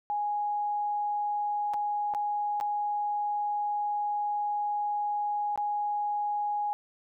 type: tone with dropouts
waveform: sine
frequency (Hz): 829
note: G#5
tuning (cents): -3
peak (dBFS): -27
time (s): 0.1-6.73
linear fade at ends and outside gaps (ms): 0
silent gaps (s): 1.736-1.741 / 2.138-2.148 / 2.601-2.61 / 5.559-5.576
effects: none